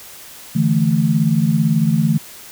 sine chord, D suspended second, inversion none, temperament equal, 146.83 / 164.81 / 220 Hz, D3 / E3 / A3, 0 / 0 / 0 cents, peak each -18 / -16 / -17 dBFS, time 0.55-2.18 s, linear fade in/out 10 ms, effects white hiss -38 dBFS RMS until 2.51 s

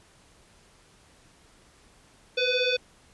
sine tone with frequency modulation, 1508 Hz, F#6, 32 cents sharp, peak -22 dBFS, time 2.37-2.77 s, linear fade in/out 10 ms, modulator 1000 Hz, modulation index 2.6, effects pink hiss -58 dBFS RMS until 3.13 s + resampled to 24000 Hz

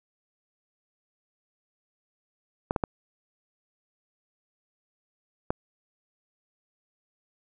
clicks, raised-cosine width 1 ms, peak -11 dBFS, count 4, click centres 2.709 / 2.762 / 2.838 / 5.505 s, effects none

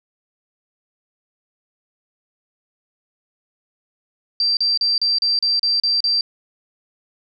sine tone bursts, 4699 Hz, D8, in tune, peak -15 dBFS, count 9, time 4.4-6.21 s, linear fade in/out 2 ms, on 170 ms, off 35 ms, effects none

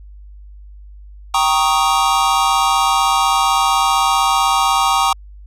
square chord, Eb dominant seventh, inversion first, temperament equal, 784 / 932.3 / 1108.7 / 1244.5 Hz, G5 / Bb5 / Db6 / Eb6, 0 / 0 / 0 / 0 cents, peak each -19 dBFS, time 1.34-5.13 s, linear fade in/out 5 ms, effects added 50 Hz sine -35 dBFS peak until 5.46 s + low-pass 11000 Hz 12 dB/octave

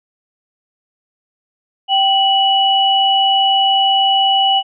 sine tone pair together, 779.5 / 2943 Hz, G5 / F#7, -10 / -10 cents, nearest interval octave + major seventh, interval 2300 cents, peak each -13 / -13 dBFS, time 1.88-4.63 s, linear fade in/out 50 ms, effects none

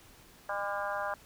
harmonic tone with a mistuned harmonic, 202.2 Hz, G#3, 46 cents flat, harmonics 3 / 4 / 5 / 6 / 7 / 8, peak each -37 / -38 / -39 / -40 / -40 / -41 dBFS, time 0.49-1.14 s, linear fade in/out 2 ms, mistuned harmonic 6, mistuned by -31 cents, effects pink hiss -57 dBFS RMS until 1.25 s

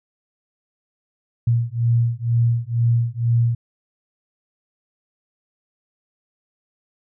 sine beating tone pair, 116.54 / 118.64 Hz, A#2 / A#2, 0 / +31 cents, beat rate 2.1 Hz, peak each -19 dBFS, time 1.47-3.55 s, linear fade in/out 5 ms, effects none

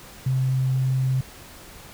sine tone, 130.81 Hz, C3, in tune, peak -19 dBFS, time 0.26-1.21 s, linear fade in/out 5 ms, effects pink hiss -44 dBFS RMS until 1.93 s

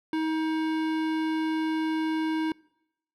sine tone with hard clipping, 316.9 Hz, D#4, 32 cents sharp, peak -27 dBFS, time 0.13-2.52 s, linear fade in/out 2 ms, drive 17 dB, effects noise-tail reverb RT60 0.8 s tail -24 dB re dry

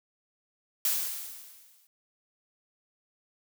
blue noise with exponential decay, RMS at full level -25 dBFS, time 0.85-1.87 s, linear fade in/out 1 ms, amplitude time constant 220 ms, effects none

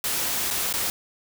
white noise with dropouts, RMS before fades -26 dBFS, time 0.04-0.9 s, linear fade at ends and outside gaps 1 ms, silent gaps 0.504-0.509 / 0.727-0.738 s, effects none

